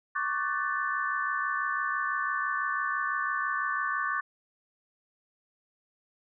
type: chord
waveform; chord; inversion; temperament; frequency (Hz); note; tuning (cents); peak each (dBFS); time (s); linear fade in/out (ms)
sine; D major seventh; third; equal with one note detuned; 1108.7 / 1174.7 / 1507.6 / 1760; C#6 / D6 / F#6 / A6; 0 / 0 / +32 / 0; -33; 0.15-4.21; 10
effects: none